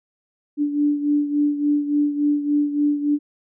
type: beating tone pair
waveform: sine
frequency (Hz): 291.7 / 295.2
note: D4 / D4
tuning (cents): -12 / +9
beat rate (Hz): 3.5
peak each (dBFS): -18 / -24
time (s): 0.57-3.19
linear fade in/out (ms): 50
effects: none